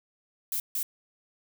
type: noise bursts at uneven times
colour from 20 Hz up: violet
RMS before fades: -30 dBFS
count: 2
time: 0.52-0.6 / 0.75-0.83 s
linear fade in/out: 2 ms
effects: none